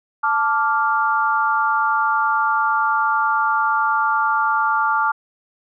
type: chord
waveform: sine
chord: D minor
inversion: second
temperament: equal with one note detuned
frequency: 880 / 1167.9 / 1396.9 Hz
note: A5 / D6 / F6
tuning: 0 / -10 / 0 cents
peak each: -20 dBFS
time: 0.23-5.12 s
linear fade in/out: 10 ms
effects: none